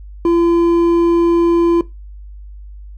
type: tone with hard clipping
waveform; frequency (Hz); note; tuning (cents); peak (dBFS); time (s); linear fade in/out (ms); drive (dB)
sine; 340; F4; -46; -11; 0.25-1.81; 2; 5
effects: noise-tail reverb RT60 0.2 s tail -18 dB re dry + added 50 Hz sine -31 dBFS peak until 2.97 s